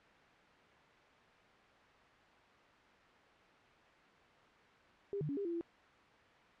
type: tone with pitch steps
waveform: sine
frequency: 401.7 / 150.3 / 282.1 / 401.5 / 340.9 / 338 Hz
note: G4 / D3 / C#4 / G4 / F4 / E4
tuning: +42 / +40 / +30 / +41 / -42 / +43 cents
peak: -36 dBFS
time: 5.13-5.61 s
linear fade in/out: 0 ms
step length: 80 ms
effects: white hiss -62 dBFS RMS until 6.6 s + low-pass 2000 Hz 12 dB/octave